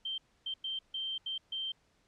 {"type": "tone bursts at uneven times", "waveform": "sine", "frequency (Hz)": 3136, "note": "G7", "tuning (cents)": 0, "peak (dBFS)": -34, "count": 6, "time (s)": [[0.05, 0.18], [0.46, 0.54], [0.64, 0.79], [0.94, 1.18], [1.26, 1.38], [1.52, 1.72]], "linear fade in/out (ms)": 5, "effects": ["pink hiss -71 dBFS RMS until 2.07 s", "low-pass 7000 Hz 12 dB/octave"]}